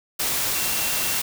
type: tone in noise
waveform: sine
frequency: 2723 Hz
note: F7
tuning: 44 cents flat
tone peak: -34 dBFS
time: 0.55-1.19 s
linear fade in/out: 10 ms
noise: white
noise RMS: -24 dBFS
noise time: 0.19-1.22 s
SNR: -13 dB
effects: none